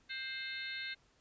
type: harmonic tone with a mistuned harmonic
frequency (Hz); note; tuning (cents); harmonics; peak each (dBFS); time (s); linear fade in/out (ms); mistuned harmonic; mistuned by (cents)
525; C5; +6; 3 / 4 / 5 / 6 / 7 / 8; -44 / -44 / -50 / -55 / -46 / -47; 0.09-0.95; 20; 6; -83
effects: pink hiss -70 dBFS RMS until 1.2 s + resampled to 16000 Hz